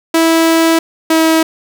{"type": "tone pair in turn", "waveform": "sawtooth", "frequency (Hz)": [327.4, 322], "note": ["E4", "E4"], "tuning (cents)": [-12, -41], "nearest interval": "unison", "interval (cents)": 29, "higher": "first", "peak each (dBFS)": -4, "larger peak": "neither", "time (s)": [[0.14, 0.79], [1.1, 1.43]], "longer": "first", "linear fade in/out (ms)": 5, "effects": []}